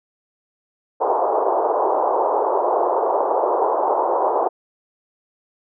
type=band-pass noise; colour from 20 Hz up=white; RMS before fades=-19 dBFS; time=1-4.49 s; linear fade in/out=20 ms; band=370 to 1000 Hz; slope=48 dB/octave; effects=none